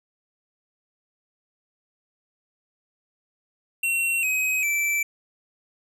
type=tone with pitch steps; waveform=square; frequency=2727 / 2530 / 2328 Hz; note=F7 / D#7 / D7; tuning=-42 / +28 / -16 cents; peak=-22 dBFS; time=3.83-5.03 s; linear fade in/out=5 ms; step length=400 ms; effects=none